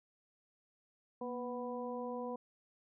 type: harmonic tone with a mistuned harmonic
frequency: 247.2 Hz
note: B3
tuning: 2 cents sharp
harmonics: 1 / 2 / 3 / 4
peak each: -43 / -41 / -48 / -46 dBFS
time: 1.21-2.36 s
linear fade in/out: 5 ms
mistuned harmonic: 1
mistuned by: -53 cents
effects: none